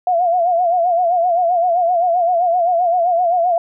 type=tone with vibrato; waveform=sine; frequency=700 Hz; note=F5; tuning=4 cents sharp; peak=-12 dBFS; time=0.07-3.58 s; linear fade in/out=2 ms; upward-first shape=sine; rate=7.7 Hz; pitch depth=85 cents each way; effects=none